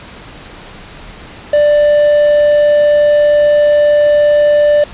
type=tone with quantisation; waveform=triangle; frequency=590 Hz; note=D5; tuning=8 cents sharp; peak=-4 dBFS; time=1.53-4.84 s; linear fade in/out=5 ms; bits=4; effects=pink hiss -33 dBFS RMS until 4.93 s + resampled to 8000 Hz